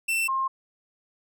45% pulse / sine tone pair in turn, 2682 / 1064.4 Hz, E7 / C6, +29 / +29 cents, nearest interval octave + major third, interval 1600 cents, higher first, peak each -23 dBFS, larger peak neither, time 0.08-0.28 / 0.28-0.48 s, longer neither, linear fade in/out 10 ms, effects none

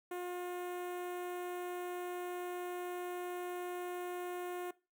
sawtooth tone with notch filter, 356.9 Hz, F4, 38 cents sharp, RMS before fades -41 dBFS, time 0.11-4.71 s, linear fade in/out 5 ms, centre 4800 Hz, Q 0.56, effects noise-tail reverb RT60 0.3 s tail -21 dB re dry

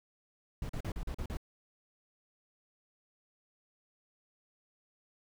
brown noise bursts, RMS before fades -37 dBFS, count 7, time 0.62-1.371 s, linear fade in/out 2 ms, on 73 ms, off 40 ms, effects none

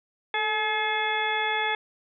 harmonic tone with a mistuned harmonic, 427.3 Hz, G#4, 49 cents sharp, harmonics 1 / 2 / 3 / 4 / 5 / 6 / 8, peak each -34 / -28 / -38 / -30 / -30 / -36 / -33 dBFS, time 0.34-1.75 s, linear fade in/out 2 ms, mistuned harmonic 1, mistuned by +46 cents, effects none

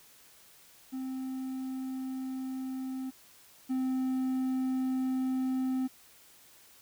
triangle tone pair in turn, 261.6 / 259.6 Hz, C4 / C4, 0 / -13 cents, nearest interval unison, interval 13 cents, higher first, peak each -32 / -26 dBFS, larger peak second, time 0.92-3.11 / 3.69-5.88 s, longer neither, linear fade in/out 20 ms, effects white hiss -58 dBFS RMS until 6.81 s

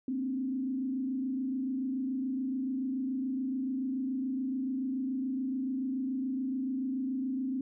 sine tone with frequency modulation, 261.6 Hz, C4, in tune, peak -30 dBFS, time 0.08-7.61 s, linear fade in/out 2 ms, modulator 27 Hz, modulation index 0.67, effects none

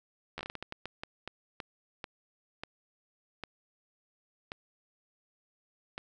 slowing click train, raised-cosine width 0.3 ms, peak -22 dBFS, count 18, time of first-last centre 0.38-5.979 s, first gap 12 ms, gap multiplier 1.35, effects none

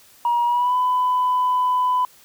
sine tone with pitch glide, 953 to 1001 Hz, A#5 to B5, +38 to +23 cents, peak -15 dBFS, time 0.25-2.05 s, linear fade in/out 2 ms, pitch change +85 cents, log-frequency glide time 0.45-0.76 s, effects tanh soft clip ceiling -13 dBFS + white hiss -51 dBFS RMS until 2.24 s

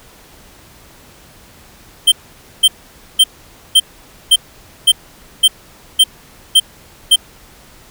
square tone bursts, 3136 Hz, G7, in tune, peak -5 dBFS, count 10, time 2.07-7.16 s, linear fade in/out 10 ms, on 50 ms, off 510 ms, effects pink hiss -43 dBFS RMS until 7.9 s

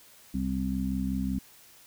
harmonic tone, 65.41 Hz, C2, in tune, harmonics 1 / 2 / 3 / 4, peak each -34 / -40 / -30 / -32 dBFS, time 0.34-1.39 s, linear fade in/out 5 ms, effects white hiss -55 dBFS RMS until 1.86 s

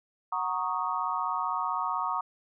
sine chord, D# minor seventh, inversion first, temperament equal, 740 / 932.3 / 1108.7 / 1244.5 Hz, F#5 / A#5 / C#6 / D#6, 0 / 0 / 0 / 0 cents, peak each -36 / -32 / -32 / -33 dBFS, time 0.32-2.21 s, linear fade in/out 5 ms, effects none

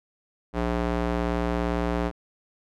square tone with band-pass filter, 58.8 Hz, A#1, 16 cents sharp, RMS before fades -26 dBFS, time 0.53-2.12 s, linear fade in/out 50 ms, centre 580 Hz, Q 0.51, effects none

